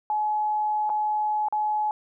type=tone with dropouts; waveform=sine; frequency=849 Hz; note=G#5; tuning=38 cents sharp; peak=-22 dBFS; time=0.1-1.91 s; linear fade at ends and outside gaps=1 ms; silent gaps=0.894-0.9 / 1.485-1.525 s; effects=none